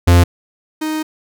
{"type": "tone pair in turn", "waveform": "45% pulse", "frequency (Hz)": [87.31, 311.1], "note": ["F2", "D#4"], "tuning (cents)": [0, 0], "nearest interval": "octave + minor seventh", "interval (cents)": 2200, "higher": "second", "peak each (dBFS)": [-6, -18], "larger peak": "first", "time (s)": [[0.07, 0.24], [0.81, 1.03]], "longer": "second", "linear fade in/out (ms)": 10, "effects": []}